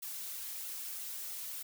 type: noise with flanger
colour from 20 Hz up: blue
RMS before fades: -42 dBFS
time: 0.02-1.63 s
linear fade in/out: 10 ms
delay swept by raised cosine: 1.4 to 4.6 ms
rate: 3.1 Hz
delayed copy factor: +0.55
effects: none